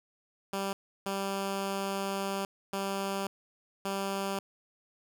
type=tone bursts at uneven times; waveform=10% pulse; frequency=196 Hz; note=G3; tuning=in tune; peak=-23 dBFS; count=4; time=0.53-0.73 / 1.06-2.45 / 2.73-3.27 / 3.85-4.39 s; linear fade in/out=2 ms; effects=none

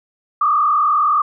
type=tone with frequency modulation; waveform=sine; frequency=1200 Hz; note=D6; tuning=37 cents sharp; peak=-12 dBFS; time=0.41-1.22 s; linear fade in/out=5 ms; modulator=40.4 Hz; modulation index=1.5; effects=none

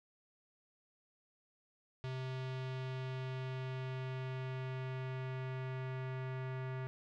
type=tone with low-pass filter sweep; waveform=square; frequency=130.1 Hz; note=C3; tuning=9 cents flat; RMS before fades=-41 dBFS; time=2.04-6.87 s; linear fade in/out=0 ms; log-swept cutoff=3700 to 2000 Hz; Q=1.4; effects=none

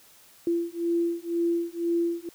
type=beating tone pair; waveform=sine; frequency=339 / 341 Hz; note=E4 / F4; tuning=+49 / -41 cents; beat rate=2 Hz; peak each=-27 dBFS; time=0.47-2.29 s; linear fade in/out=2 ms; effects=white hiss -55 dBFS RMS until 2.34 s

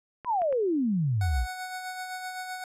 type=clicks; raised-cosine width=0.5 ms; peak=-27 dBFS; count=3; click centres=0.247 / 0.419 / 0.526 s
type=exponential sweep; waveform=sine; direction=down; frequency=1046.5 to 52.8 Hz; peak=-23 dBFS; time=0.25-1.47 s; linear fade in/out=50 ms
type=tone with tremolo; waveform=25% pulse; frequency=740 Hz; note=F#5; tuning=in tune; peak=-29 dBFS; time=1.21-2.64 s; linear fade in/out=2 ms; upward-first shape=sine; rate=7.8 Hz; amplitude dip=40%
effects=resampled to 32000 Hz

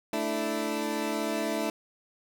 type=chord; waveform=20% pulse; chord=A suspended fourth; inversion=none; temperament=equal; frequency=220 / 293.7 / 329.6 Hz; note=A3 / D4 / E4; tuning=0 / 0 / 0 cents; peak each=-28 dBFS; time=0.13-1.7 s; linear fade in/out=2 ms; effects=none

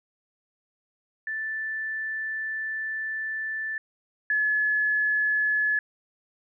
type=tone pair in turn; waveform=sine; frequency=1760 / 1709.9 Hz; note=A6 / A6; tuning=0 / -50 cents; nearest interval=unison; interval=50 cents; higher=first; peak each=-28 / -21 dBFS; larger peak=second; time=1.27-3.78 / 4.3-5.79 s; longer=first; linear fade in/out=2 ms; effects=none

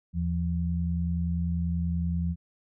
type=tone pair together; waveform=sine; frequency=80.68 / 171.1 Hz; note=E2 / F3; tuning=-37 / -35 cents; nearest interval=octave + minor second; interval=1302 cents; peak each=-28 dBFS; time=0.13-2.36 s; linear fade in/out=50 ms; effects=none

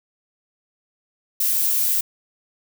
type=noise; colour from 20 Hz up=violet; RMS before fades=-20 dBFS; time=1.4-2.01 s; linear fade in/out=5 ms; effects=none

